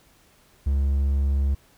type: tone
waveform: triangle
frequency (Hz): 69.3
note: C#2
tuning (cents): 0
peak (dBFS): -17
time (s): 0.66-1.55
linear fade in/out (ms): 10
effects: pink hiss -58 dBFS RMS until 1.77 s